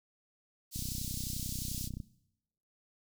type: high-pass noise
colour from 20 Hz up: pink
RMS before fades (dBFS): -41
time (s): 0.71-1.9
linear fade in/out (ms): 50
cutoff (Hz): 4300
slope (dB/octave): 24
type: click train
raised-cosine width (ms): 5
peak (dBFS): -28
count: 40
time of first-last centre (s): 0.76-2.002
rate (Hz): 31.4
effects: noise-tail reverb RT60 0.8 s tail -19 dB re dry